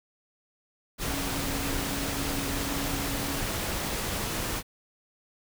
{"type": "tone in noise", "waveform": "sine", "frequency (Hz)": 278.4, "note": "C#4", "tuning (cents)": 8, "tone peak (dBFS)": -35, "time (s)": [1.01, 3.43], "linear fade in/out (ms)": 50, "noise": "pink", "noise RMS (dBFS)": -31, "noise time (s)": [0.98, 4.63], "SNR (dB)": -7, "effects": []}